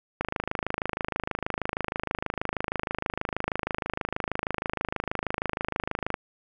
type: click train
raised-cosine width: 0.5 ms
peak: -12 dBFS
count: 157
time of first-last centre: 0.21-6.142 s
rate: 26.3 Hz
effects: none